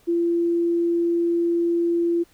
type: tone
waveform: sine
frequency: 341 Hz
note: F4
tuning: 41 cents flat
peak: -18 dBFS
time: 0.07-2.24 s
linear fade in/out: 20 ms
effects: pink hiss -58 dBFS RMS until 2.33 s